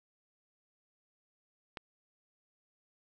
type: click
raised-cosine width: 0.3 ms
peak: -24 dBFS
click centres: 1.772 s
effects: none